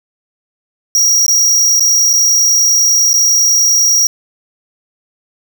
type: tone with dropouts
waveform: square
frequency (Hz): 5690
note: F8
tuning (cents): +31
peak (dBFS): -8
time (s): 0.95-4.07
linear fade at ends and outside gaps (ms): 1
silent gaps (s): 1.264-1.281 / 1.797-1.806 / 2.131-2.136 / 3.132-3.14
effects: none